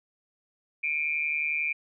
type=tone with amplitude modulation; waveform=sine; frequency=2376 Hz; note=D7; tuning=20 cents sharp; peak=-22 dBFS; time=0.83-1.73 s; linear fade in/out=10 ms; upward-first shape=sine; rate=151 Hz; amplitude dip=80%; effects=none